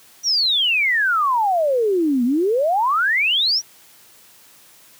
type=exponential two-way sweep; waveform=sine; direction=down then up; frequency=5930 to 233.1 to 5930 Hz; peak=-15 dBFS; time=0.23-3.62 s; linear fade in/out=50 ms; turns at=2.24 s; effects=white hiss -49 dBFS RMS until 4.99 s + high-pass 80 Hz 12 dB/octave